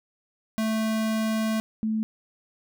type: tone pair in turn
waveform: square / sine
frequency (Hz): 220 / 218.8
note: A3 / A3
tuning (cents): 0 / -9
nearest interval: unison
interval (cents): 9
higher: first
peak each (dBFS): -24 / -23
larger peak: second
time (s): 0.58-1.6 / 1.83-2.03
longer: first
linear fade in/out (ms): 0
effects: none